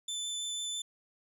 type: tone with vibrato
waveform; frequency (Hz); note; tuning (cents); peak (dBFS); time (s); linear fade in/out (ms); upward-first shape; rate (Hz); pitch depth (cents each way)
25% pulse; 3520; A7; 0; -30; 0.08-0.82; 5; triangle; 6.1; 9
effects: none